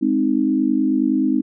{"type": "chord", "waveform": "sine", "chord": "Ab major", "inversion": "none", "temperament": "equal with one note detuned", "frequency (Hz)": [209.2, 261.6, 311.1], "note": ["Ab3", "C4", "Eb4"], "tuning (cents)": [13, 0, 0], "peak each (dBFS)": [-23, -18, -19], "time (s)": [0.01, 1.42], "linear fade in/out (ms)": 20, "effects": []}